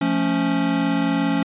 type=chord; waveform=square; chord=F augmented; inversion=none; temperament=equal; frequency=174.61 / 220 / 277.2 Hz; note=F3 / A3 / C#4; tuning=0 / 0 / 0 cents; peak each=-25 / -26 / -21 dBFS; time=0.01-1.43 s; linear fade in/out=5 ms; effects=resampled to 8000 Hz